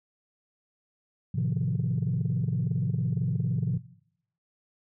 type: chord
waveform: sine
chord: F dominant seventh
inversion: first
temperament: just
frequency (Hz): 109.13 / 130.96 / 157.15 / 174.61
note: A2 / C3 / Eb3 / F3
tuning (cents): -14 / +2 / +18 / 0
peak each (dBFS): -29 / -27 / -30 / -30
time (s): 1.34-3.78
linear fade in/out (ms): 10
effects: noise-tail reverb RT60 0.7 s tail -18 dB re dry + tanh soft clip ceiling -19 dBFS